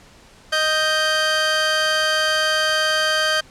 20% pulse tone pair together, 622.3 / 1568.1 Hz, D#5 / G6, 0 / 0 cents, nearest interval octave + major third, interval 1600 cents, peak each -16 / -14 dBFS, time 0.52-3.41 s, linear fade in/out 10 ms, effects pink hiss -48 dBFS RMS until 3.5 s + low-pass 8000 Hz 12 dB/octave

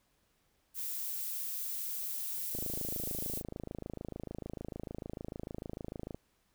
violet noise, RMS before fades -38 dBFS, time 0.74-3.43 s, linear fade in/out 50 ms
click train, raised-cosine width 2 ms, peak -27 dBFS, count 97, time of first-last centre 2.55-6.146 s, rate 26.7 Hz
effects pink hiss -74 dBFS RMS until 6.54 s

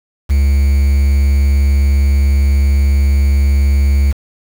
triangle tone with quantisation, 69.8 Hz, C#2, 13 cents sharp, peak -6 dBFS, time 0.29-4.13 s, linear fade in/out 20 ms, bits 5, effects none

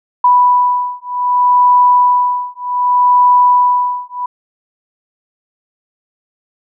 sine beating tone pair, 987 / 987.65 Hz, B5 / B5, -1 / 0 cents, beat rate 0.65 Hz, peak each -11 dBFS, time 0.24-4.26 s, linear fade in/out 5 ms, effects none

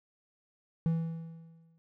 triangle tone with exponential decay, 164.3 Hz, E3, 5 cents flat, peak -22 dBFS, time 0.86-1.78 s, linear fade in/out 0 ms, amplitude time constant 200 ms, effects none

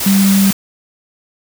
sine tone in noise, 196 Hz, G3, in tune, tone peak -8 dBFS, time 0.06-0.51 s, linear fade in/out 5 ms, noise white, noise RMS -19 dBFS, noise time 0-0.53 s, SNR +8 dB, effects none

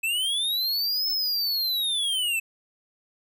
square linear two-way sweep, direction up then down, 2591 to 5274 to 2606 Hz, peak -24 dBFS, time 0.03-2.4 s, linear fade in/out 10 ms, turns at 1.1 s, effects none

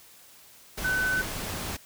sine tone in noise, 1510 Hz, F#6, 35 cents sharp, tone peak -24 dBFS, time 0.84-1.22 s, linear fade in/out 10 ms, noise pink, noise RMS -34 dBFS, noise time 0.77-1.77 s, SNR +7 dB, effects white hiss -53 dBFS RMS until 1.85 s

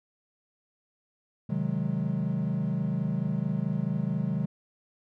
triangle chord, Ab dominant seventh, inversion first, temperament equal with one note detuned, 130.81 / 155.56 / 185 / 209.3 Hz, C3 / Eb3 / Gb3 / Ab3, 0 / 0 / 0 / +14 cents, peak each -31 / -29 / -29 / -31 dBFS, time 1.49-4.46 s, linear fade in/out 10 ms, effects none

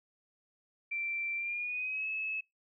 sine tone with pitch glide, 2349 to 2591 Hz, D7 to E7, 0 to -30 cents, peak -33 dBFS, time 0.91-2.41 s, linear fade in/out 10 ms, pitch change +170 cents, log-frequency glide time 1.36-2.08 s, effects noise-tail reverb RT60 0.2 s tail -25 dB re dry

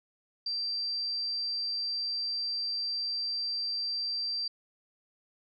sine tone, 4699 Hz, D8, in tune, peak -30 dBFS, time 0.46-4.48 s, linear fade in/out 5 ms, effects none

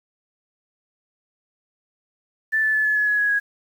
sine tone with pitch steps, 1760 / 1744.8 / 1729.8 / 1714.8 / 1700 / 1685.4 / 1670.8 / 1656.4 Hz, A6 / A6 / A6 / A6 / G#6 / G#6 / G#6 / G#6, 0 / -15 / -30 / -45 / +40 / +25 / +10 / -5 cents, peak -17 dBFS, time 2.52-3.4 s, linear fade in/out 20 ms, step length 110 ms, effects 8-bit

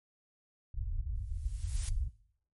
pink low-pass noise, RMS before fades -35 dBFS, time 0.74-2.09 s, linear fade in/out 5 ms, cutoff 100 Hz, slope 48 dB/octave
blue noise with exponential growth, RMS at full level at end -38 dBFS, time 1.15-1.89 s, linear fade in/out 2 ms, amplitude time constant 160 ms
effects noise-tail reverb RT60 0.6 s tail -19 dB re dry + MP3 48 kbps

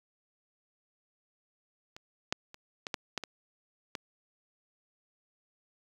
clicks, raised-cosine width 0.2 ms, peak -28 / -11 / -30 / -19 / -14 / -15 / -21 / -18 dBFS, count 8, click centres 1.965 / 2.325 / 2.544 / 2.868 / 2.942 / 3.177 / 3.237 / 3.952 s, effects high-pass 100 Hz 12 dB/octave + 8-bit

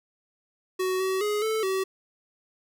square tone with pitch steps, 372.5 / 378.6 / 418 / 438.9 / 381.3 Hz, F#4 / F#4 / G#4 / A4 / G4, +12 / +40 / +11 / -4 / -48 cents, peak -25 dBFS, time 0.79-1.84 s, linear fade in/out 10 ms, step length 210 ms, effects none

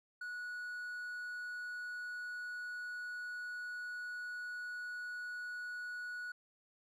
triangle tone, 1465 Hz, F#6, 18 cents flat, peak -39 dBFS, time 0.21-6.32 s, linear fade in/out 5 ms, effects none

